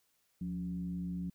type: tone with frequency modulation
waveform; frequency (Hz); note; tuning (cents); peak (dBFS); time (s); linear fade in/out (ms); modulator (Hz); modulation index
sine; 177.9; F3; +32; -35; 0.41-1.3; 5; 102; 0.5
effects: white hiss -75 dBFS RMS until 1.34 s